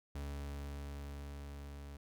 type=tone with level ramp; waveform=40% pulse; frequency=71 Hz; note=C#2; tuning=42 cents sharp; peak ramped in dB=-39 to -46 dBFS; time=0.15-1.97 s; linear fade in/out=5 ms; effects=none